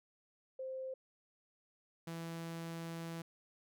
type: tone pair in turn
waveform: sine / sawtooth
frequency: 523.3 / 166.02 Hz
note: C5 / E3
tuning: 0 / +13 cents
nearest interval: octave + minor sixth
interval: 1987 cents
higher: first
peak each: -40 / -38 dBFS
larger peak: second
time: 0.59-0.94 / 2.07-3.22 s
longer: second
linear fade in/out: 5 ms
effects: none